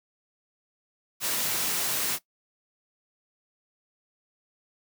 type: noise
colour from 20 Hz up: white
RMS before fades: -28 dBFS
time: 1.2-2.19 s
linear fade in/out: 50 ms
effects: noise-tail reverb RT60 0.1 s tail -17 dB re dry + high-pass 100 Hz 12 dB/octave